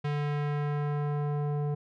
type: tone with low-pass filter sweep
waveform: square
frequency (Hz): 146.6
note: D3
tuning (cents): -3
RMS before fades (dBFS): -30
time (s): 0.04-1.75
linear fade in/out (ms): 10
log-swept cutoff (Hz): 3000 to 660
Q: 0.96
effects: none